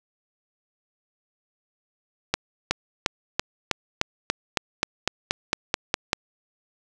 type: accelerating click train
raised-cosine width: 0.2 ms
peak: -3 dBFS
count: 15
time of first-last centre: 2.34-6.131 s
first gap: 370 ms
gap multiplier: 0.95
effects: none